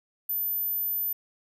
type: tone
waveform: sine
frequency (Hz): 13920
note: A9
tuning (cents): -20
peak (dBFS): -26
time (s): 0.29-1.13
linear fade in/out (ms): 5
effects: none